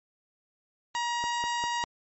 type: tone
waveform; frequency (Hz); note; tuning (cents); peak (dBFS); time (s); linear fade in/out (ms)
sawtooth; 951; A#5; +34; -24; 0.95-1.84; 0
type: click train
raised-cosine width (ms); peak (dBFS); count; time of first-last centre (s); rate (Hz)
1; -24; 4; 1.24-1.839; 5.01
effects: MP3 32 kbps